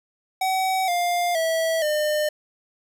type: tone with pitch steps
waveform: square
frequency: 757 / 702.2 / 651.4 / 604.3 Hz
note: F#5 / F5 / E5 / D5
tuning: +39 / +9 / -21 / +49 cents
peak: -21 dBFS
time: 0.41-2.29 s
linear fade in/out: 5 ms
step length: 470 ms
effects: none